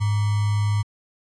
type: tone with sample-and-hold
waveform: sine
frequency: 103.83 Hz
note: G#2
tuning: in tune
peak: -18 dBFS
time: 0-0.83 s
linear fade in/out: 20 ms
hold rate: 1050 Hz
effects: resampled to 22050 Hz